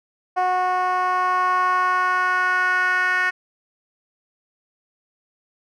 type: tone with band-pass filter sweep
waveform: 10% pulse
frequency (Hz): 366.2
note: F#4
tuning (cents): -18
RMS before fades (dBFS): -20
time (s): 0.36-3.31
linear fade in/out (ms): 20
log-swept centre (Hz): 790 to 1700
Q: 3.3
effects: none